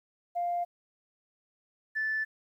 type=tone pair in turn; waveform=sine; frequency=699 / 1752.2 Hz; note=F5 / A6; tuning=+1 / -8 cents; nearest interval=octave + major third; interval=1591 cents; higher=second; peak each=-27 dBFS; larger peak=neither; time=0.35-0.65 / 1.95-2.25 s; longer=neither; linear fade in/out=20 ms; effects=tanh soft clip ceiling -23 dBFS + 11-bit